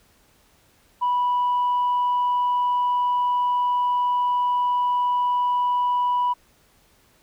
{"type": "tone", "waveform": "sine", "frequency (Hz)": 983, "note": "B5", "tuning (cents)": -8, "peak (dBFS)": -17, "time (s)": [1.01, 6.34], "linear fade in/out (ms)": 20, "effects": ["tanh soft clip ceiling -16 dBFS", "pink hiss -59 dBFS RMS until 7.22 s"]}